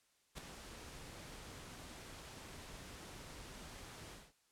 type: noise with ADSR envelope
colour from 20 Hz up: pink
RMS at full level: -43 dBFS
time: 0.35-4.33 s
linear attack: 31 ms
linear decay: 4 ms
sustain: -9 dB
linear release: 220 ms
effects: white hiss -75 dBFS RMS until 4.51 s + low-pass 10000 Hz 12 dB/octave